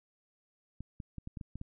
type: clicks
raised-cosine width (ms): 5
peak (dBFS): -29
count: 8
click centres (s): 0.806 / 1.002 / 1.183 / 1.274 / 1.372 / 1.412 / 1.556 / 1.614
effects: none